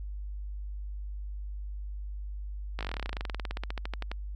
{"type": "slowing click train", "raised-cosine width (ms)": 0.3, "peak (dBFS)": -19, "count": 30, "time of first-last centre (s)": [2.79, 4.116], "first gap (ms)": 18, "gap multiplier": 1.06, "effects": ["added 50 Hz sine -35 dBFS peak until 4.35 s"]}